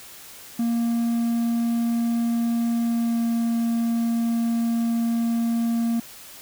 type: tone with pitch glide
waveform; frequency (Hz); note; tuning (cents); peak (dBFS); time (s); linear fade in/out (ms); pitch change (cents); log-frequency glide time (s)
triangle; 233.3 to 231.7; A#3 to A#3; +2 to -10; -18; 0.59-6; 5; -12; 2.84-3.29
effects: white hiss -43 dBFS RMS until 6.41 s